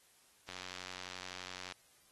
click train, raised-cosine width 0.2 ms, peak -27 dBFS, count 114, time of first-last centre 0.49-1.722 s, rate 91.7 Hz, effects white hiss -67 dBFS RMS until 2.11 s + AAC 32 kbps

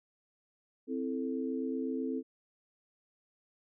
sine chord, A minor, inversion first, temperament equal, 261.6 / 329.6 / 440 Hz, C4 / E4 / A4, 0 / 0 / 0 cents, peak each -34 / -39 / -38 dBFS, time 0.87-2.23 s, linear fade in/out 50 ms, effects none

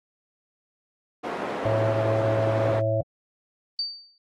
white band-pass noise, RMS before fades -31 dBFS, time 1.23-2.81 s, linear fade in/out 20 ms, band 270 to 760 Hz, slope 12 dB/octave
harmonic tone, 110 Hz, A2, in tune, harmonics 1 / 3 / 5 / 6, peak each -25 / -35 / -25 / -27 dBFS, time 1.65-3.01 s, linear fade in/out 5 ms
sine tone with exponential decay, 4608 Hz, D8, 34 cents flat, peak -22 dBFS, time 3.79-4.18 s, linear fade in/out 1 ms, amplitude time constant 83 ms
effects AAC 32 kbps

